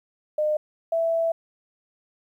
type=tone pair in turn; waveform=sine; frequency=608 / 661.3 Hz; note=D#5 / E5; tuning=-40 / +5 cents; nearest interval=minor second; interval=145 cents; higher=second; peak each=-20 / -20 dBFS; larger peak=neither; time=0.38-0.57 / 0.92-1.32 s; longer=second; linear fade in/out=5 ms; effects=10-bit